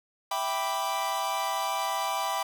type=chord; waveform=45% pulse; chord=E minor seventh; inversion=none; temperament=equal; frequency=659.3 / 784 / 987.8 / 1174.7 Hz; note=E5 / G5 / B5 / D6; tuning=0 / 0 / 0 / 0 cents; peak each=-36 / -32 / -32 / -34 dBFS; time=0.31-2.43 s; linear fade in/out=5 ms; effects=none